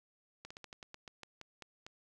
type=slowing click train; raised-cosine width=0.2 ms; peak=-30 dBFS; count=12; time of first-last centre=0.45-1.865 s; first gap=55 ms; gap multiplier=1.16; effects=none